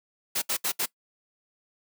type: noise bursts at uneven times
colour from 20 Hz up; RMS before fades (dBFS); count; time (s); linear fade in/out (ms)
white; -27; 4; 0.35-0.42 / 0.49-0.57 / 0.64-0.72 / 0.79-0.86; 10
effects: noise-tail reverb RT60 0.1 s tail -20 dB re dry + high-pass 200 Hz 12 dB/octave